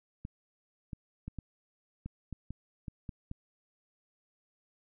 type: clicks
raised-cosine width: 5 ms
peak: -27 dBFS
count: 10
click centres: 0.251 / 0.932 / 1.28 / 1.387 / 2.06 / 2.327 / 2.506 / 2.882 / 3.092 / 3.314 s
effects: none